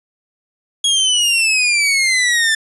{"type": "exponential sweep", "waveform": "sawtooth", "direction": "down", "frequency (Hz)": [3322, 1760], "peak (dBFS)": -9, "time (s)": [0.84, 2.55], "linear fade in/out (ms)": 5, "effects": ["resampled to 24000 Hz"]}